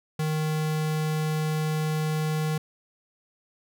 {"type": "tone", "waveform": "square", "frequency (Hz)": 155.2, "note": "D#3", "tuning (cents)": -4, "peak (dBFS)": -25, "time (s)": [0.19, 2.58], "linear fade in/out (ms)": 5, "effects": []}